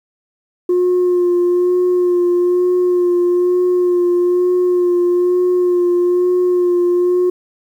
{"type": "tone with vibrato", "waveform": "sine", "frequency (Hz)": 356.6, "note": "F4", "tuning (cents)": 36, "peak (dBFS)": -9, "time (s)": [0.69, 7.3], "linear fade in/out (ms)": 5, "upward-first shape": "sine", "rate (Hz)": 1.1, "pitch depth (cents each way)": 21, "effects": ["tanh soft clip ceiling -9 dBFS", "8-bit"]}